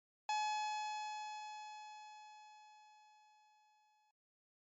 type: tone with exponential decay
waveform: 45% pulse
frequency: 850 Hz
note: G#5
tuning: 40 cents sharp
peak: -34 dBFS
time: 0.29-4.11 s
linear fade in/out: 2 ms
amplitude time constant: 830 ms
effects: MP3 32 kbps